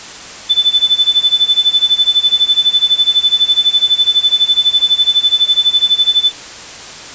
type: tone with tremolo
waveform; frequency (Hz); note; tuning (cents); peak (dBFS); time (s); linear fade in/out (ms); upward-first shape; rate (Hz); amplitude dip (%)
sine; 3509; A7; -5; -5; 0.49-6.32; 20; sine; 12; 90
effects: white hiss -30 dBFS RMS until 7.14 s + resampled to 16000 Hz